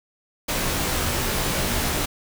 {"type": "noise with comb filter", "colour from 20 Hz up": "pink", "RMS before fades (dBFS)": -24, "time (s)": [0.48, 2.06], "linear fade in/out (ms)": 10, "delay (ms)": 19, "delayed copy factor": -0.7, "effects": []}